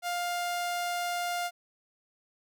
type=tone; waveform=sawtooth; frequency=703 Hz; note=F5; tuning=11 cents sharp; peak=-26 dBFS; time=0.02-1.51 s; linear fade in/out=50 ms; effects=none